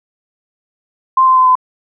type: tone with pitch steps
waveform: sine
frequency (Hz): 1046.5 / 1036.9 / 1027.3 / 1017.9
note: C6 / C6 / C6 / C6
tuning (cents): 0 / -16 / -32 / -48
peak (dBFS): -6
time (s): 1.17-1.554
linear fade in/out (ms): 5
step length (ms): 96
effects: none